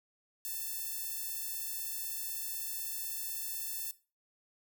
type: tone with high-pass filter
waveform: sawtooth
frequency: 884 Hz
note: A5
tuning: 8 cents sharp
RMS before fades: -39 dBFS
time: 0.45-3.91 s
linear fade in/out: 0 ms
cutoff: 11000 Hz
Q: 0.52
effects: noise-tail reverb RT60 0.3 s tail -17 dB re dry